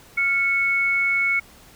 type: tone pair together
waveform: sine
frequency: 1392.8 / 2206 Hz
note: F6 / C#7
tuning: -5 / -9 cents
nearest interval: minor sixth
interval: 796 cents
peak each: -28 / -18 dBFS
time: 0.17-1.4 s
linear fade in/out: 10 ms
effects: pink hiss -49 dBFS RMS until 1.75 s